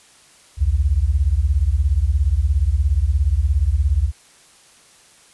sine beating tone pair, 62.3 / 79.3 Hz, B1 / D#2, +16 / +33 cents, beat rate 17 Hz, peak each -17 dBFS, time 0.57-4.12 s, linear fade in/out 50 ms, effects white hiss -50 dBFS RMS until 5.33 s + resampled to 24000 Hz

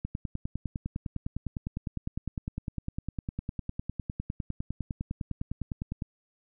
click train, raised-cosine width 5 ms, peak -20 dBFS, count 60, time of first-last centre 0.05-6.022 s, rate 9.88 Hz, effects none

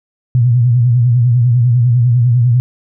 sine tone with vibrato, 121.3 Hz, B2, 31 cents flat, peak -7 dBFS, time 0.35-2.6 s, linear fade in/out 0 ms, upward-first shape sine, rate 10 Hz, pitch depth 86 cents each way, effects none

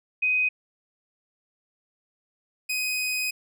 sine / sawtooth tone pair in turn, 2507 / 2507 Hz, D#7 / D#7, +12 / +12 cents, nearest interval unison, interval 0 cents, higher neither, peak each -20 / -22 dBFS, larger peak first, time 0.22-0.49 / 2.69-3.31 s, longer second, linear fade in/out 10 ms, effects none

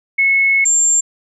sine tone pair in turn, 2191 / 7356 Hz, C#7 / A#8, -21 / -24 cents, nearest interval octave + major sixth, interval 2097 cents, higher second, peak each -10 dBFS, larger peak neither, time 0.18-0.65 / 0.65-1.01 s, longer first, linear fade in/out 10 ms, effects none

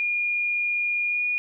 sine tone with pitch glide, 2425 to 2448 Hz, D#7 to D#7, -45 to -29 cents, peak -22 dBFS, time 0-1.38 s, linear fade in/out 0 ms, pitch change +16 cents, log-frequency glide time 1.06-1.25 s, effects none

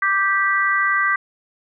sine chord, G major, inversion second, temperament just, 1176 / 1568 / 1960 Hz, D6 / G6 / B6, +2 / 0 / -14 cents, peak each -20 dBFS, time 0.02-1.16 s, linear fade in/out 5 ms, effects none

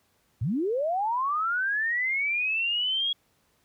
sine linear sweep, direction up, 90.9 to 3322 Hz, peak -24 dBFS, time 0.41-3.13 s, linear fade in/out 5 ms, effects pink hiss -68 dBFS RMS until 3.64 s + high-pass 60 Hz 12 dB/octave

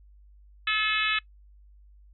harmonic tone, 430.8 Hz, A4, 37 cents flat, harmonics 3 / 4 / 5 / 6 / 7 / 8 / 9, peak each -31 / -29 / -32 / -28 / -33 / -33 / -36 dBFS, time 0.67-1.19 s, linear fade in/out 5 ms, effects noise-tail reverb RT60 0.1 s tail -22 dB re dry + added 50 Hz sine -51 dBFS peak until 2.13 s

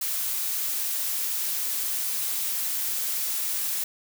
blue noise, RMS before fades -28 dBFS, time 0.01-3.84 s, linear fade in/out 5 ms, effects none

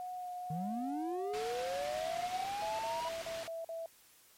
sine tone with vibrato, 725 Hz, F#5, 35 cents flat, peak -39 dBFS, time 0-2.45 s, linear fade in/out 0 ms, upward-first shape sine, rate 2.2 Hz, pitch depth 13 cents each way
triangle linear sweep, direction up, 150 to 980 Hz, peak -34 dBFS, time 0.5-3.09 s, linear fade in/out 5 ms
white low-pass noise, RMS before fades -47 dBFS, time 1.33-3.48 s, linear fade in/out 10 ms, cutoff 4100 Hz, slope 12 dB/octave
sine tone bursts, 660 Hz, E5, 2 cents sharp, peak -38 dBFS, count 6, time 2.62-3.86 s, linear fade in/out 2 ms, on 170 ms, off 44 ms
effects white hiss -63 dBFS RMS until 4.37 s + MP3 64 kbps

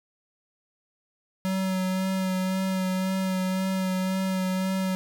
square tone with vibrato, 188 Hz, F#3, 28 cents sharp, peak -25 dBFS, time 1.45-4.95 s, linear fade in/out 0 ms, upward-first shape sine, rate 1.9 Hz, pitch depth 19 cents each way, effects none

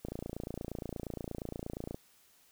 click train, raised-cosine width 2 ms, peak -25 dBFS, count 55, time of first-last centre 0.05-1.945 s, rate 28.5 Hz, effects white hiss -65 dBFS RMS until 2.51 s

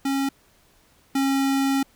square tone pair in turn, 273.5 / 272.3 Hz, C#4 / C#4, -23 / -31 cents, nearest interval unison, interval 8 cents, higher first, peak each -22 / -20 dBFS, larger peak second, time 0.05-0.29 / 1.15-1.83 s, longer second, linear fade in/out 5 ms, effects pink hiss -59 dBFS RMS until 1.95 s

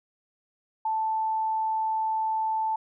sine tone, 880 Hz, A5, in tune, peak -24 dBFS, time 0.85-2.76 s, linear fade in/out 5 ms, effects none

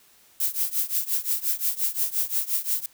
violet noise with tremolo, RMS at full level -22 dBFS, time 0.4-2.86 s, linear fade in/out 2 ms, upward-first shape triangle, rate 5.7 Hz, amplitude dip 95%, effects white hiss -57 dBFS RMS until 2.93 s

